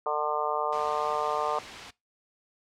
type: harmonic tone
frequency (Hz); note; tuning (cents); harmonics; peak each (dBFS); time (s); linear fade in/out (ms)
150.2; D3; +39; 3 / 4 / 5 / 6 / 7 / 8; -33 / -33 / -33 / -33 / -33 / -33; 0.06-1.59; 2
type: noise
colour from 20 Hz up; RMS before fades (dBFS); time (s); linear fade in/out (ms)
white; -39; 0.72-1.91; 10
effects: noise-tail reverb RT60 0.2 s tail -21 dB re dry + low-pass 4000 Hz 12 dB/octave